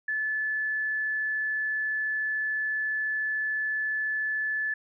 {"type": "tone", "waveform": "sine", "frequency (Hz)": 1733, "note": "A6", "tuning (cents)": -27, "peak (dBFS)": -26, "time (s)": [0.08, 4.74], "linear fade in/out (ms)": 5, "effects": []}